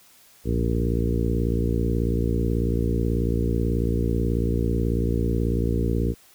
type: harmonic tone with a mistuned harmonic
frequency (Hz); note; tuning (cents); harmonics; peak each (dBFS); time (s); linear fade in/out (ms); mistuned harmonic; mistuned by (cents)
58.27; A#1; 0; 1 / 2 / 3 / 4 / 5 / 6 / 7 / 8; -24 / -27 / -29 / -30 / -31 / -32 / -32 / -33; 0.44-6.15; 50; 1; +110
effects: white hiss -54 dBFS RMS until 6.34 s